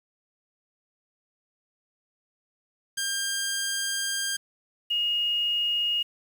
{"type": "tone pair in turn", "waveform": ["10% pulse", "sine"], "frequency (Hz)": [1600, 2863], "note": ["G6", "F7"], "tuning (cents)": [35, 42], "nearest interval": "minor seventh", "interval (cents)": 1007, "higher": "second", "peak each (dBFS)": [-18, -23], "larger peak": "first", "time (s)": [[2.97, 4.37], [4.9, 6.03]], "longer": "first", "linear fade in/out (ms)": 10, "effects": ["8-bit"]}